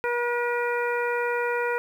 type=harmonic tone; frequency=480.6 Hz; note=B4; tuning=47 cents flat; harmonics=1 / 2 / 3 / 4 / 5; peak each=-26 / -30 / -30 / -34 / -35 dBFS; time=0.04-1.78 s; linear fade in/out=0 ms; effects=9-bit